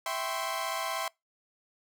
sawtooth tone cluster, 657 / 781 / 1032 / 1088 Hz, E5 / G5 / C6 / C#6, -6 / -7 / -24 / -33 cents, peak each -32 / -34 / -32 / -35 dBFS, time 0.06-1.08 s, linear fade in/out 2 ms, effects noise-tail reverb RT60 0.2 s tail -25 dB re dry

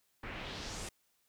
pink noise with low-pass filter sweep, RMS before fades -43 dBFS, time 0.23-0.89 s, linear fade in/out 5 ms, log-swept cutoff 1900 to 9400 Hz, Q 2, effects white hiss -75 dBFS RMS until 1.28 s

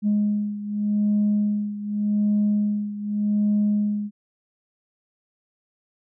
sine beating tone pair, 207.7 / 208.55 Hz, G#3 / G#3, 0 / +7 cents, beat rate 0.85 Hz, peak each -20 / -24 dBFS, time 0.02-4.11 s, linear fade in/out 50 ms, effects tanh soft clip ceiling -14 dBFS

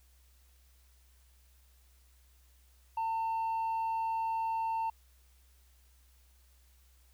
triangle tone with tanh clipping, 900 Hz, A5, 39 cents sharp, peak -31 dBFS, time 2.97-4.9 s, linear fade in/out 5 ms, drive 7 dB, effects added 63 Hz sine -61 dBFS peak until 7.13 s + white hiss -69 dBFS RMS until 7.13 s

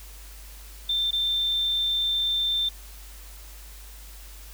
sine tone with dropouts, 3572 Hz, A7, 25 cents sharp, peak -22 dBFS, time 0.89-2.69 s, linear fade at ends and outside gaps 5 ms, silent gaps 1.109-1.129 s, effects added 50 Hz sine -42 dBFS peak until 4.53 s + white hiss -48 dBFS RMS until 4.53 s

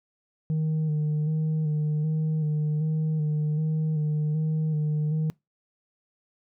sine tone with vibrato, 154.1 Hz, D#3, 16 cents flat, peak -20 dBFS, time 0.5-5.3 s, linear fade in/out 0 ms, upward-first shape square, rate 1.3 Hz, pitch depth 28 cents each way, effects noise-tail reverb RT60 0.2 s tail -26 dB re dry + tanh soft clip ceiling -22 dBFS

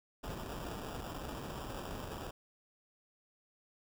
pink noise with sample-and-hold, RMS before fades -43 dBFS, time 0.23-2.31 s, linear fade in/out 10 ms, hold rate 2100 Hz, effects none

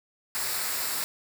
white noise with comb filter, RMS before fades -30 dBFS, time 0.35-1.04 s, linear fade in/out 0 ms, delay 0.32 ms, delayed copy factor -0.5, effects none

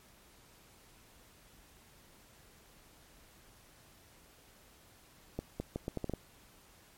accelerating click train, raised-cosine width 2 ms, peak -22 dBFS, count 8, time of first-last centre 5.39-6.137 s, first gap 210 ms, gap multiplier 0.76, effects pink hiss -61 dBFS RMS until 6.97 s + MP3 64 kbps

